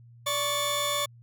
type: tone cluster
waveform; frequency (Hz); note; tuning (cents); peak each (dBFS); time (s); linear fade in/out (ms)
sawtooth; 581 / 1106 / 3514; D5 / C#6 / A7; -19 / -4 / -3; -27; 0.26-1.06; 10
effects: added 118 Hz sine -49 dBFS peak until 1.22 s